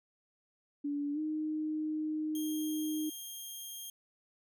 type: tone with pitch glide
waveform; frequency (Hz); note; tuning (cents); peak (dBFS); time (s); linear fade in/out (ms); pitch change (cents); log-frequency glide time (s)
sine; 288.2 to 308.9; D4 to D#4; -33 to -12; -32; 0.84-3.1; 10; +121; 1.13-1.19
type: tone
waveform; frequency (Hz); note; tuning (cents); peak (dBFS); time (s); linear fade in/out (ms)
10% pulse; 3219; G7; +45; -34; 2.35-3.9; 2
effects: none